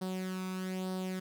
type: tone with flanger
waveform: sawtooth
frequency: 186.3 Hz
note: F#3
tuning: 12 cents sharp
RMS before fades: -37 dBFS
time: 0.01-1.2 s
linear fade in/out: 10 ms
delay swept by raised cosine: 0.21 to 0.83 ms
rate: 1.1 Hz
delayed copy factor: +0.6
effects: none